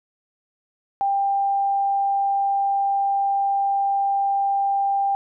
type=tone; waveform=sine; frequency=793 Hz; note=G5; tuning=20 cents sharp; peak=-18 dBFS; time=1.01-5.15 s; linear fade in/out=0 ms; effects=none